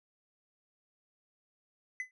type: tone with exponential decay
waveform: triangle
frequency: 2019 Hz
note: B6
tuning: 38 cents sharp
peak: -29 dBFS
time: 2-2.11 s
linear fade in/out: 1 ms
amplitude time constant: 23 ms
effects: resampled to 24000 Hz